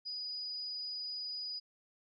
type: tone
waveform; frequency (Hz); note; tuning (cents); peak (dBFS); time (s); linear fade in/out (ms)
sine; 4938; D#8; -14; -38; 0.05-1.6; 20
effects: none